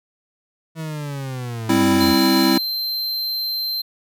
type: linear sweep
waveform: 40% pulse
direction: down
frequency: 163 to 82.6 Hz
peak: -25 dBFS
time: 0.75-2.16 s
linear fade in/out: 50 ms
type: chord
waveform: square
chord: C major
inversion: second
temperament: equal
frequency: 196 / 261.6 / 329.6 Hz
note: G3 / C4 / E4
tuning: 0 / 0 / 0 cents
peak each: -22 / -19 / -18 dBFS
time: 1.69-2.58 s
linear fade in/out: 5 ms
type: tone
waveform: square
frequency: 4121 Hz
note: C8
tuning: 27 cents flat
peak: -22 dBFS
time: 2-3.82 s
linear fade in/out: 10 ms
effects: none